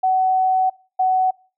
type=tone pair in turn; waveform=sine; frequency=751 / 748 Hz; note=F#5 / F#5; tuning=+26 / +19 cents; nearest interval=unison; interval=7 cents; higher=first; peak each=-14 dBFS; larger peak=neither; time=0.03-0.7 / 0.99-1.31 s; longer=first; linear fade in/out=10 ms; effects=noise-tail reverb RT60 0.4 s tail -25 dB re dry